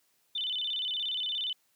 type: tone with vibrato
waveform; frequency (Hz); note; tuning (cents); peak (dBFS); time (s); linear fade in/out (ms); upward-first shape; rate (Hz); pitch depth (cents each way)
sine; 3280; G#7; -22; -30; 0.35-1.53; 5; square; 17; 150
effects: white hiss -71 dBFS RMS until 1.75 s + high-pass 100 Hz 12 dB/octave